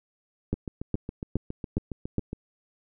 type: two click trains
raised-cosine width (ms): 3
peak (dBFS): -20 / -13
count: 14 / 5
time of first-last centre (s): 0.54-2.331 / 0.53-2.183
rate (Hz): 7.26 / 2.42
effects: none